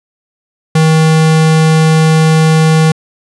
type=tone; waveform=square; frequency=158.7 Hz; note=D#3; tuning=35 cents sharp; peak=-6 dBFS; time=0.75-2.92 s; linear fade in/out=5 ms; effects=resampled to 24000 Hz